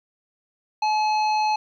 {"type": "harmonic tone with a mistuned harmonic", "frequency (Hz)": 856, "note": "A5", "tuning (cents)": -48, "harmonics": [1, 3, 5, 7], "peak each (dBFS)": [-19, -31, -33, -43], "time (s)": [0.82, 1.56], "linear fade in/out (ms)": 5, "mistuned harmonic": 5, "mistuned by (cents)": -27, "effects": ["10-bit"]}